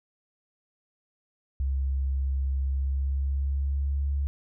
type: tone with pitch glide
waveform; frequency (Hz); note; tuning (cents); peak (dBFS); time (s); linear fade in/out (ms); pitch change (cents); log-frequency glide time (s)
sine; 67.4 to 70.18; C#2 to C#2; -48 to +22; -24; 1.6-4.27; 0; +70; 2.65-4.14
effects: none